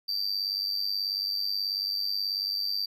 triangle tone with amplitude modulation, 4675 Hz, D8, 9 cents flat, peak -23 dBFS, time 0.08-2.86 s, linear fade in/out 10 ms, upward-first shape sine, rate 98.4 Hz, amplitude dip 75%, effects none

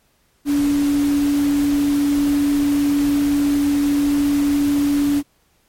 sine tone in noise, 286.7 Hz, D4, 42 cents flat, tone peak -14 dBFS, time 0.45-5.23 s, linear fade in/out 50 ms, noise pink, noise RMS -31 dBFS, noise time 0.45-5.23 s, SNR +14 dB, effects pink hiss -61 dBFS RMS until 5.68 s + MP3 64 kbps

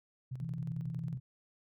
sine tone with tremolo, 128.5 Hz, C3, 31 cents flat, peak -36 dBFS, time 0.31-1.2 s, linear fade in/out 10 ms, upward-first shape square, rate 11 Hz, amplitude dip 55%
sine tone, 164.3 Hz, E3, 5 cents flat, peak -38 dBFS, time 0.41-1.15 s, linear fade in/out 5 ms
effects none

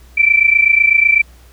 sine tone pair together, 2321 / 2349 Hz, D7 / D7, -21 / 0 cents, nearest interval unison, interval 21 cents, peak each -11 dBFS, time 0.17-1.22 s, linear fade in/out 10 ms, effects added 61 Hz sine -40 dBFS peak until 1.52 s + pink hiss -49 dBFS RMS until 1.52 s

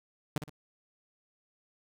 sawtooth tone with echo, 150 Hz, D3, 37 cents sharp, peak -24 dBFS, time 0.36-0.38 s, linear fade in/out 0 ms, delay 58 ms, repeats 2, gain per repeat -9 dB, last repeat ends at 0.496 s, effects none

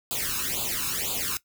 white noise with flanger, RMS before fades -29 dBFS, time 0.11-1.37 s, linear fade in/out 0 ms, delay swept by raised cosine 0.26 to 0.78 ms, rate 2 Hz, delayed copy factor +0.9, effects noise-tail reverb RT60 0.1 s tail -17 dB re dry

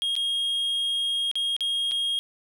triangle tone with dropouts, 3255 Hz, G#7, 36 cents flat, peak -22 dBFS, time 0.02-2.19 s, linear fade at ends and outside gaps 0 ms, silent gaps 0.154-0.164 / 1.314-1.355 / 1.565-1.607 / 1.912-1.918 s, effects none

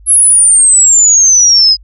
sine exponential sweep, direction down, 11040 to 4978 Hz, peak -3 dBFS, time 0.06-1.77 s, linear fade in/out 50 ms, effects added 50 Hz sine -35 dBFS peak until 1.83 s

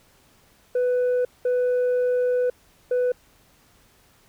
sine tone bursts at uneven times, 496.6 Hz, B4, 9 cents sharp, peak -16 dBFS, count 3, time 0.75-1.25 / 1.45-2.5 / 2.91-3.12 s, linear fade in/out 5 ms, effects tanh soft clip ceiling -18 dBFS + pink hiss -58 dBFS RMS until 4.28 s

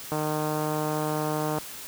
click train, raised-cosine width 1 ms, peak -15 dBFS, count 225, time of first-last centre 0.12-1.584 s, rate 153 Hz, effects white hiss -40 dBFS RMS until 1.87 s + high-pass 60 Hz 12 dB/octave

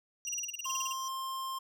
sine tone with tremolo, 5820 Hz, F#8, 29 cents flat, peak -34 dBFS, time 0.25-1.08 s, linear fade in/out 0 ms, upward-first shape sine, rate 2.4 Hz, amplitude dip 75%
square tone bursts, 2794 Hz, F7, in tune, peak -36 dBFS, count 13, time 0.27-0.927 s, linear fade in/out 5 ms, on 21 ms, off 32 ms
square tone, 1057 Hz, C6, 17 cents sharp, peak -36 dBFS, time 0.65-1.59 s, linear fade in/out 10 ms
effects none

